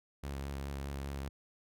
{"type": "tone with vibrato", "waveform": "sawtooth", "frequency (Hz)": 69.3, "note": "C#2", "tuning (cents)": 0, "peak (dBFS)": -34, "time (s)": [0.23, 1.29], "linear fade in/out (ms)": 10, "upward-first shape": "triangle", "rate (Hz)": 4.9, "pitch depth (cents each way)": 30, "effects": []}